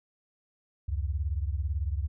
sine beating tone pair, 69.1 / 87.1 Hz, C#2 / F2, -5 / -4 cents, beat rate 18 Hz, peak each -29 / -32 dBFS, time 0.88-2.08 s, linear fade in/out 10 ms, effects none

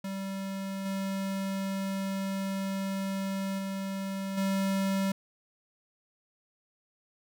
square tone with level steps, 194.1 Hz, G3, 17 cents flat, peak -34 / -31 / -33 / -27 dBFS, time 0.04-5.12 s, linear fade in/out 5 ms, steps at 0.85 / 3.58 / 4.37 s, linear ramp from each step 10 ms, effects none

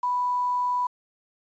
sine tone with quantisation, 987.8 Hz, B5, in tune, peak -22 dBFS, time 0.03-0.87 s, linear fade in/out 5 ms, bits 8, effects resampled to 16000 Hz

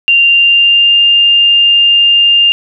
sine tone with pitch glide, 2781 to 2804 Hz, F7 to F7, -8 to +6 cents, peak -4 dBFS, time 0.08-2.52 s, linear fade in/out 0 ms, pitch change +14 cents, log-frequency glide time 0.21-0.96 s, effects none

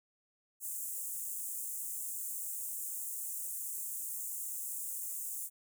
pink high-pass noise, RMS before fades -40 dBFS, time 0.6-5.5 s, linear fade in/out 50 ms, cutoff 7300 Hz, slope 48 dB/octave, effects none

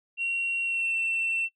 sine tone with pitch glide, 2741 to 2694 Hz, F7 to E7, -33 to +37 cents, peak -24 dBFS, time 0.17-1.49 s, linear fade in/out 50 ms, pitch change -30 cents, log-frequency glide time 0.63-0.92 s, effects noise-tail reverb RT60 0.1 s tail -19 dB re dry + tanh soft clip ceiling -22 dBFS

